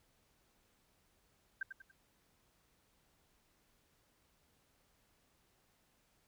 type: tone with echo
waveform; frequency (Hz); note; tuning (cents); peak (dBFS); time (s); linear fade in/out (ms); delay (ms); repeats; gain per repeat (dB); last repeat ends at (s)
sine; 1568; G6; 0; -35; 1.61-1.63; 5; 95; 3; -8; 1.915
effects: pink hiss -74 dBFS RMS until 6.27 s

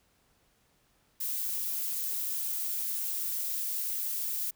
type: noise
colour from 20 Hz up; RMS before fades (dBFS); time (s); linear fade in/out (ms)
violet; -33; 1.2-4.51; 10
effects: pink hiss -69 dBFS RMS until 4.55 s

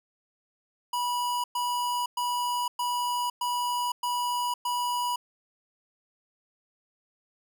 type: tone bursts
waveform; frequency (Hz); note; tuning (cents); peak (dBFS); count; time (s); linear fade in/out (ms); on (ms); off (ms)
square; 976; B5; -21; -27; 7; 0.93-5.16; 5; 510; 110
effects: none

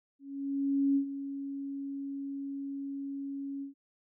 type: tone with ADSR envelope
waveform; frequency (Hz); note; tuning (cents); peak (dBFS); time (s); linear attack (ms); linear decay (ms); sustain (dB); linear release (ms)
sine; 277.2; C#4; 0; -23; 0.19-3.74; 770; 90; -12; 120
effects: none

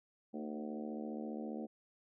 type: harmonic tone with a mistuned harmonic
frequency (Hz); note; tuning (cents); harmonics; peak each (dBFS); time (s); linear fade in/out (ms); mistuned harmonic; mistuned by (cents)
74.9; D2; +35; 3 / 4 / 5 / 6 / 7 / 8 / 9 / 10; -42 / -46 / -50 / -51 / -50 / -55 / -56 / -54; 0.33-1.67; 20; 4; +33
effects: none

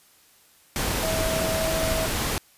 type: tone in noise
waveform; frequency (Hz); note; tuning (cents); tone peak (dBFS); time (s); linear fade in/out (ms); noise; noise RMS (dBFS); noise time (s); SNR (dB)
sine; 645; E5; -38; -26; 1.03-2.06; 0; pink; -26; 0.76-2.38; -3
effects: white hiss -57 dBFS RMS until 2.57 s + resampled to 32000 Hz

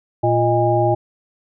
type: harmonic tone with a mistuned harmonic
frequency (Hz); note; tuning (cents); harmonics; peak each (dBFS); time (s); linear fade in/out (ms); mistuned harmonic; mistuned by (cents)
116.54; A#2; 0; 1 / 3 / 5 / 7; -19 / -19 / -19 / -19; 0.23-0.95; 10; 5; +110
effects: none

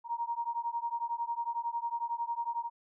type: beating tone pair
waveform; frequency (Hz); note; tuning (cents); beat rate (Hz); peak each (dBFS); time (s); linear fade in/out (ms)
sine; 932.3 / 943.3; A#5 / A#5; 0 / +20; 11; -35 / -35; 0.04-2.7; 50
effects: none

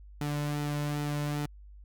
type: tone with flanger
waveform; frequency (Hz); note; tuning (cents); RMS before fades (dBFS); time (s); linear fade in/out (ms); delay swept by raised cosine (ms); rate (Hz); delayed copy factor
sawtooth; 146.83; D3; 0; -32; 0.21-1.46; 2; 1.8 to 2.55; 2.5; -0.5
effects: added 50 Hz sine -47 dBFS peak until 1.84 s

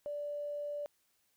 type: tone with tanh clipping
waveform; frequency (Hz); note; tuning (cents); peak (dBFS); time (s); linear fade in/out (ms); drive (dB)
triangle; 584; D5; -10; -36; 0.06-0.86; 0; 3
effects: white hiss -75 dBFS RMS until 1.36 s

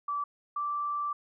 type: tone pair in turn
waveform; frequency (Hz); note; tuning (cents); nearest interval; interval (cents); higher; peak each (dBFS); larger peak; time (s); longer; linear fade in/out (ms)
sine; 1157 / 1169.1; D6 / D6; -26 / -8; unison; 18; second; -29 / -29; neither; 0.08-0.24 / 0.56-1.13; second; 5
effects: none

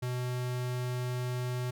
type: tone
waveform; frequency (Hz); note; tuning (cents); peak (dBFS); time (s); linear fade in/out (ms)
square; 124.7; B2; +17; -32; 0.02-1.71; 10
effects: none

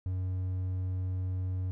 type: tone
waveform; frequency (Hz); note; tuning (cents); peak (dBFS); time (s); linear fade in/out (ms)
triangle; 92.5; F#2; 0; -28; 0.06-1.71; 0
effects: none

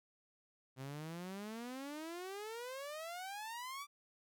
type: exponential sweep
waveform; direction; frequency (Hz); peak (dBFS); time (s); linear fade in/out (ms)
sawtooth; up; 128.4 to 1179; -40; 0.76-3.87; 50
effects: none

